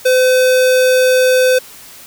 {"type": "tone", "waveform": "square", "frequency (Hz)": 510, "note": "C5", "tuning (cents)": -44, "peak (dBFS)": -9, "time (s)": [0.05, 1.59], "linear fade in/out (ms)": 10, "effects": ["white hiss -37 dBFS RMS until 2.06 s"]}